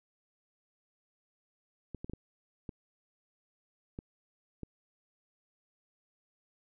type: clicks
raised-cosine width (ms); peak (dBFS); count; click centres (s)
3; -27; 7; 1.947 / 2.045 / 2.097 / 2.135 / 2.692 / 3.989 / 4.633
effects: none